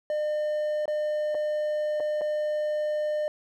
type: tone with dropouts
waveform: triangle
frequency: 604 Hz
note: D5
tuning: 48 cents sharp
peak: -23 dBFS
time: 0.1-3.28 s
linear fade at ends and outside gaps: 1 ms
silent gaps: 0.856-0.879 / 1.346-1.35 / 2-2.004 / 2.211-2.216 s
effects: none